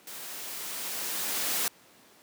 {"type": "noise with level ramp", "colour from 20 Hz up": "white", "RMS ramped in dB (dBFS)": [-42, -28], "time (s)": [0.07, 1.68], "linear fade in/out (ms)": 2, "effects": ["pink hiss -57 dBFS RMS until 2.22 s", "high-pass 200 Hz 12 dB/octave"]}